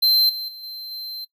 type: tone with level steps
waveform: square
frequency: 4110 Hz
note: C8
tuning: 32 cents flat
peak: -15 / -28 / -37 / -33 / -31 dBFS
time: 0.02-1.25 s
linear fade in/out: 10 ms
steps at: 0.29 / 0.48 / 0.63 / 0.91 s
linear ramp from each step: 5 ms
effects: noise-tail reverb RT60 0.1 s tail -21 dB re dry